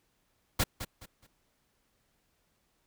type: noise with echo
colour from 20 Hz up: pink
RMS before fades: -26 dBFS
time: 0.59-0.64 s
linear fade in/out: 10 ms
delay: 210 ms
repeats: 3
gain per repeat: -11 dB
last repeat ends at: 1.27 s
effects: pink hiss -74 dBFS RMS until 2.86 s